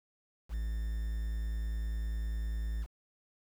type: tone with quantisation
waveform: triangle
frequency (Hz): 55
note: A1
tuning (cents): 0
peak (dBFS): -30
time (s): 0.49-2.87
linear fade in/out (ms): 50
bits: 9
effects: none